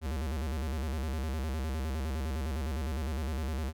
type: tone with vibrato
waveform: square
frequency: 72.3 Hz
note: D2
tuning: 27 cents flat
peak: -32 dBFS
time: 0.01-3.73 s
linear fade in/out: 50 ms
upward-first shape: square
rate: 9.8 Hz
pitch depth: 160 cents each way
effects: none